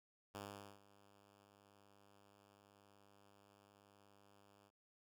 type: tone with ADSR envelope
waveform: 5% pulse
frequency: 100.9 Hz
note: G#2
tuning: 49 cents flat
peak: -36 dBFS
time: 0.34-4.71 s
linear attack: 15 ms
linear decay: 440 ms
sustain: -20 dB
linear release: 42 ms
effects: none